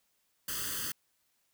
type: noise with comb filter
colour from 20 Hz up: white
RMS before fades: -36 dBFS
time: 0.48-0.92 s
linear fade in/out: 5 ms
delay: 0.64 ms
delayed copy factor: +0.95
effects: white hiss -75 dBFS RMS until 1.53 s